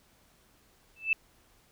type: tone with exponential growth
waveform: sine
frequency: 2637 Hz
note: E7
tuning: in tune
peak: -19 dBFS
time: 0.96-1.13 s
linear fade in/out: 2 ms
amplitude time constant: 36 ms
effects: pink hiss -64 dBFS RMS until 1.71 s